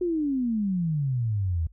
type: exponential sweep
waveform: sine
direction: down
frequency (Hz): 365.8 to 77.78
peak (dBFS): -23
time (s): 0.01-1.67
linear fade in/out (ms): 5
effects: added 50 Hz sine -50 dBFS peak until 1.72 s